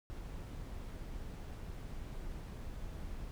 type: noise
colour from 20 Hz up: brown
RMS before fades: -44 dBFS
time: 0.1-3.31 s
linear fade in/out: 0 ms
effects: none